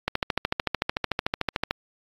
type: click train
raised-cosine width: 0.3 ms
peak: -7 dBFS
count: 23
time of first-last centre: 0.08-1.71 s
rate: 13.5 Hz
effects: AAC 32 kbps